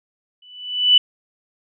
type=tone with exponential growth; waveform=sine; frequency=2979 Hz; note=F#7; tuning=11 cents sharp; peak=-6 dBFS; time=0.42-0.98 s; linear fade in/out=5 ms; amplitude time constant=120 ms; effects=none